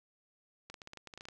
clicks, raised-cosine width 0.2 ms, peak -30 dBFS, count 12, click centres 0.7 / 0.742 / 0.818 / 0.874 / 0.934 / 0.973 / 1.073 / 1.138 / 1.176 / 1.209 / 1.254 / 1.286 s, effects none

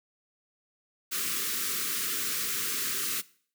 white band-stop noise, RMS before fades -31 dBFS, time 1.11-3.22 s, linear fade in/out 20 ms, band 490 to 1100 Hz, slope 96 dB/octave, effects noise-tail reverb RT60 0.5 s tail -20 dB re dry + high-pass 150 Hz 12 dB/octave

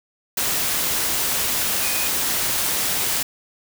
sine tone in noise, 2480 Hz, D#7, 6 cents flat, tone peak -30 dBFS, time 1.82-2.08 s, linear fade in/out 5 ms, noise white, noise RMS -22 dBFS, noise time 0.37-3.23 s, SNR -11 dB, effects none

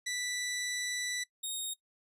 15% pulse tone pair in turn, 1974 / 3726 Hz, B6 / A#7, -1 / -2 cents, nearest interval major seventh, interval 1099 cents, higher second, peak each -27 dBFS, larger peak neither, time 0.06-1.24 / 1.43-1.74 s, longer first, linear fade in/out 10 ms, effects noise-tail reverb RT60 0.1 s tail -21 dB re dry + resampled to 32000 Hz

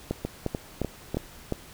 two click trains, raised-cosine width 2 ms, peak -15 / -13 dBFS, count 4 / 5, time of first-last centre 0.25-1.146 / 0.11-1.523 s, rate 3.35 / 2.83 Hz, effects pink hiss -48 dBFS RMS until 1.73 s

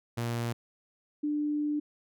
sawtooth / sine tone pair in turn, 117.8 / 296.8 Hz, A#2 / D4, +19 / +18 cents, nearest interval octave + major third, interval 1599 cents, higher second, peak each -26 / -27 dBFS, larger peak first, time 0.17-0.53 / 1.23-1.8 s, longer second, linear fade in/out 10 ms, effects none

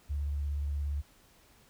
sine tone with vibrato, 72 Hz, D2, 34 cents flat, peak -30 dBFS, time 0.09-1.02 s, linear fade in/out 20 ms, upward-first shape triangle, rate 17 Hz, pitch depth 38 cents each way, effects pink hiss -62 dBFS RMS until 1.69 s

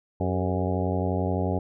harmonic tone with a mistuned harmonic, 91.5 Hz, F#2, 19 cents flat, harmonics 1 / 2 / 3 / 4 / 5 / 6 / 7 / 8 / 9, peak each -27 / -30 / -32 / -33 / -34 / -35 / -35 / -36 / -37 dBFS, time 0.2-1.59 s, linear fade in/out 5 ms, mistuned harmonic 4, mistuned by +71 cents, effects none

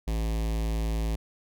square tone with notch filter, 55 Hz, A1, in tune, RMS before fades -28 dBFS, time 0.07-1.16 s, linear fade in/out 10 ms, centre 1400 Hz, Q 1.6, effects none

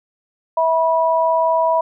sine tone pair together, 651 / 975.4 Hz, E5 / B5, -22 / -22 cents, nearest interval perfect fifth, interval 700 cents, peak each -16 dBFS, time 0.57-1.81 s, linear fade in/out 5 ms, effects none

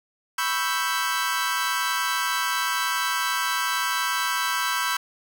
sawtooth chord, C# half-diminished seventh, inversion third, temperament equal, 987.8 / 1108.7 / 1318.5 / 1568 Hz, B5 / C#6 / E6 / G6, 0 / 0 / 0 / 0 cents, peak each -25 / -27 / -25 / -24 dBFS, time 0.38-4.97 s, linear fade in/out 5 ms, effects none

